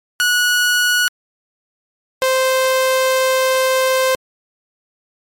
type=tone pair in turn; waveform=sawtooth; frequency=1464 / 521.5 Hz; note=F#6 / C5; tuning=-19 / -6 cents; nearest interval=octave + tritone; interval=1787 cents; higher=first; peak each=-9 dBFS; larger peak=neither; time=0.2-1.08 / 2.22-4.15 s; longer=second; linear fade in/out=0 ms; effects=MP3 64 kbps